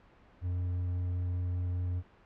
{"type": "tone with hard clipping", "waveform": "triangle", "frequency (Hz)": 89.5, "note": "F2", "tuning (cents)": 43, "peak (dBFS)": -31, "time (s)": [0.41, 2.03], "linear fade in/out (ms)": 50, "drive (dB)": 6, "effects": ["pink hiss -60 dBFS RMS until 2.25 s", "low-pass 2000 Hz 12 dB/octave"]}